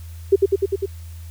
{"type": "tone with echo", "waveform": "sine", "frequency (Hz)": 392, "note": "G4", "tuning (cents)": 0, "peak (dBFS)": -8, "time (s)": [0.32, 0.36], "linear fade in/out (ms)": 10, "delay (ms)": 100, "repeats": 5, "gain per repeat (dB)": -2, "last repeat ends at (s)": 0.86, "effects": ["added 83 Hz sine -33 dBFS peak until 1.3 s", "white hiss -50 dBFS RMS until 1.3 s"]}